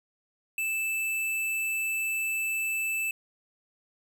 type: tone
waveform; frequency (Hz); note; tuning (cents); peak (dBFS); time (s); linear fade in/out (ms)
square; 2637; E7; 0; -28; 0.58-3.11; 2
effects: none